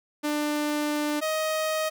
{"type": "tone pair in turn", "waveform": "sawtooth", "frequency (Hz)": [297.5, 627.7], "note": ["D4", "D#5"], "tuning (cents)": [22, 15], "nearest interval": "octave + minor second", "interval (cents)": 1293, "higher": "second", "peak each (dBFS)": -21, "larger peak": "neither", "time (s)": [[0.23, 1.21], [1.21, 1.9]], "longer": "first", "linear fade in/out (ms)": 20, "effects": []}